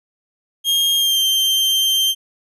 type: tone with pitch glide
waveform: 40% pulse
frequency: 3233 to 3146 Hz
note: G#7 to G7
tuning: -47 to +6 cents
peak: -13 dBFS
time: 0.64-2.15 s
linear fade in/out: 50 ms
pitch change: -47 cents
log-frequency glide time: 0.96-1.2 s
effects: none